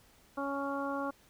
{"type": "harmonic tone", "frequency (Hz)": 278.4, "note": "C#4", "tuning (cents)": 8, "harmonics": [1, 2, 3, 4, 5], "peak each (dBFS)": [-37, -38, -41, -39, -42], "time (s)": [0.37, 1.11], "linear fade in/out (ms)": 10, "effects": ["pink hiss -63 dBFS RMS until 1.29 s"]}